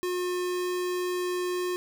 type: tone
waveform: square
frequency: 359.9 Hz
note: F#4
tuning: 48 cents flat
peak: -28 dBFS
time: 0.03-1.76 s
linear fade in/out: 0 ms
effects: none